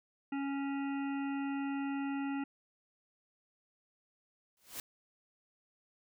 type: harmonic tone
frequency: 277.2 Hz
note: C#4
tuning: in tune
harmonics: 1 / 3 / 5 / 7 / 9 / 10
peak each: -34 / -44 / -48 / -51 / -53 / -54 dBFS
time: 0.32-2.44 s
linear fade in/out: 5 ms
type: noise with exponential growth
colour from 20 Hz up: white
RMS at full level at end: -38 dBFS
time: 4.57-4.8 s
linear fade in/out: 1 ms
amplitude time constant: 49 ms
effects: none